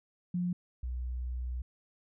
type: tone pair in turn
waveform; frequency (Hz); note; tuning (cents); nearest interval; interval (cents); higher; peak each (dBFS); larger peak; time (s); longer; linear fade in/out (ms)
sine; 177.6 / 61.86; F3 / B1; +29 / +3; octave + tritone; 1826; first; -29 / -33; first; 0.34-0.53 / 0.83-1.62; second; 5
effects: none